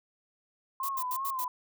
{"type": "tone with vibrato", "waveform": "sine", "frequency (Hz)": 1046.5, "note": "C6", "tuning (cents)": 0, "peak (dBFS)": -31, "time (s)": [0.8, 1.48], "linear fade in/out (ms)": 2, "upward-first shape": "sine", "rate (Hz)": 2.7, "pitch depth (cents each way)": 82}
{"type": "noise bursts", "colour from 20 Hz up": "violet", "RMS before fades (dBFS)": -36, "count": 5, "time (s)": [0.83, 1.445], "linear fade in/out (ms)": 5, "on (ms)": 59, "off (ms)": 80}
{"effects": []}